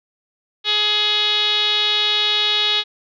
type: tone with low-pass filter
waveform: 5% pulse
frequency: 420 Hz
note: G#4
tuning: 19 cents sharp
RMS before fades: -18 dBFS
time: 0.64-2.84 s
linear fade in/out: 50 ms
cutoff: 3600 Hz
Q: 8.6
effects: none